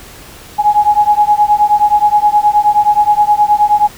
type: beating tone pair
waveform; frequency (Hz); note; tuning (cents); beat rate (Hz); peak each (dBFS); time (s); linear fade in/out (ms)
sine; 830.6 / 840.1; G#5 / G#5; 0 / +20; 9.5; -10; 0.58-3.88; 20
effects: pink hiss -35 dBFS RMS until 3.97 s